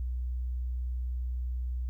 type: tone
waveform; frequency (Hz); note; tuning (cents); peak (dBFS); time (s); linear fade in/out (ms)
sine; 61.74; B1; 0; -30; 0-1.89; 0
effects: 12-bit